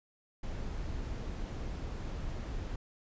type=noise; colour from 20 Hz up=brown; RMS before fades=-38 dBFS; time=0.43-2.76 s; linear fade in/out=5 ms; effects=resampled to 16000 Hz